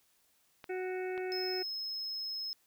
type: clicks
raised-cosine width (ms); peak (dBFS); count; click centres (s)
0.3; -30; 2; 0.642 / 1.178
type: harmonic tone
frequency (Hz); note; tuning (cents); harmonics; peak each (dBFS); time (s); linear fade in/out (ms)
370; F#4; 0; 1 / 2 / 4 / 5 / 6 / 7; -35 / -44 / -48 / -50 / -48 / -53; 0.69-1.63; 10
type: tone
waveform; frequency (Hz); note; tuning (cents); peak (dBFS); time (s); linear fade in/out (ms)
triangle; 5170; E8; -34; -35; 1.32-2.53; 0
effects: white hiss -71 dBFS RMS until 2.66 s